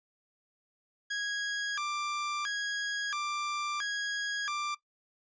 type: tone with vibrato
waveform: sawtooth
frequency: 1396.9 Hz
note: F6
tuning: in tune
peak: -28 dBFS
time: 1.1-4.75 s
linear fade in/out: 10 ms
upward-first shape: square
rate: 0.74 Hz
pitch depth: 290 cents each way
effects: noise-tail reverb RT60 0.1 s tail -17 dB re dry + resampled to 16000 Hz